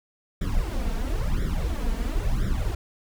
brown noise with flanger, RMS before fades -25 dBFS, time 0.41-2.75 s, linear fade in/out 5 ms, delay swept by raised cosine 0.55 to 4.45 ms, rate 0.98 Hz, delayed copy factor +1, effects none

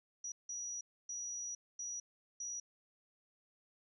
sine tone bursts at uneven times, 5820 Hz, F#8, 29 cents flat, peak -40 dBFS, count 5, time 0.24-0.32 / 0.49-0.81 / 1.09-1.55 / 1.79-2 / 2.4-2.6 s, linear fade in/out 5 ms, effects none

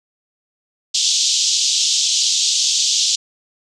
white band-pass noise, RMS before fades -17 dBFS, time 0.94-3.16 s, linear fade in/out 10 ms, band 3100 to 7100 Hz, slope 48 dB/octave, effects none

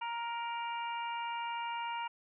harmonic tone, 468.3 Hz, A#4, 8 cents sharp, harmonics 2 / 3 / 4 / 5 / 6, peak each -36 / -46 / -52 / -46 / -46 dBFS, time 0.01-2.08 s, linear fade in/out 10 ms, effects none

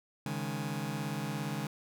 sawtooth chord, C# suspended second, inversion none, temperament just, 138.59 / 155.92 / 207.9 Hz, C#3 / D#3 / G#3, 0 / +4 / +2 cents, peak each -34 dBFS, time 0.26-1.67 s, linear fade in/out 2 ms, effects none

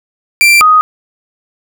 40% pulse / sine tone pair in turn, 2357 / 1248.6 Hz, D7 / D#6, +6 / +6 cents, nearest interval major seventh, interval 1100 cents, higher first, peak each -3 dBFS, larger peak neither, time 0.41-0.61 / 0.61-0.81 s, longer neither, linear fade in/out 0 ms, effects none

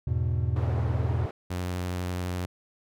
triangle chord, E major, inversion none, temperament equal with one note detuned, 82.41 / 103.83 / 123.11 Hz, E2 / G#2 / B2, 0 / 0 / -5 cents, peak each -26 / -28 / -26 dBFS, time 0.07-1.26 s, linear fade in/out 5 ms
white band-pass noise, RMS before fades -38 dBFS, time 0.56-1.31 s, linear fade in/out 2 ms, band 190 to 620 Hz, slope 12 dB/octave
sawtooth tone with vibrato, 90 Hz, F#2, 47 cents flat, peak -25 dBFS, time 1.5-2.46 s, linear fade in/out 10 ms, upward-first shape triangle, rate 12 Hz, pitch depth 19 cents each way
effects none

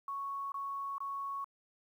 sine tone bursts, 1108.7 Hz, C#6, in tune, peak -36 dBFS, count 3, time 0.08-1.444 s, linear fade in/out 2 ms, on 440 ms, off 22 ms, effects 11-bit

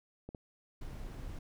clicks, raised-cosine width 2 ms, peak -31 dBFS, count 2, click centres 0.29 / 0.348 s
brown noise, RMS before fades -43 dBFS, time 0.81-1.39 s, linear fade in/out 5 ms
effects none

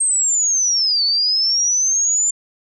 sine linear two-way sweep, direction down then up, 8500 to 4435 to 7200 Hz, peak -14 dBFS, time 0-2.31 s, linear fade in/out 10 ms, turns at 1.04 s, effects none

